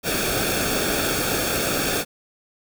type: noise with comb filter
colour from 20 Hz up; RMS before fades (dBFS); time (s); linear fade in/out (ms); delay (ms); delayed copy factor
pink; -23; 0.03-2.05; 50; 1; -0.7
effects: none